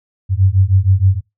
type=beating tone pair; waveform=sine; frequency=92.5 / 98.9 Hz; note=F#2 / G2; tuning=0 / +16 cents; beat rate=6.4 Hz; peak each=-12 dBFS; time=0.29-1.21 s; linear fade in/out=50 ms; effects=noise-tail reverb RT60 0.2 s tail -24 dB re dry